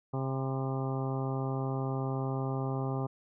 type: harmonic tone with a mistuned harmonic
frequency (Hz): 133.3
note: C3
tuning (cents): +33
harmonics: 1 / 2 / 3 / 4 / 5 / 6 / 7 / 8 / 9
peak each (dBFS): -32 / -38 / -39 / -43 / -44 / -42 / -49 / -46 / -46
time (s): 0.13-3.07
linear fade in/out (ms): 10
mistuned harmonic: 8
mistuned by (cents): -46
effects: none